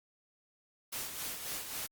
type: noise with tremolo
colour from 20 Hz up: white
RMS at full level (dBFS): -38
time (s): 0.92-1.87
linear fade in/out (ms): 10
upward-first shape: sine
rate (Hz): 3.7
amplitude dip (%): 50
effects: Opus 48 kbps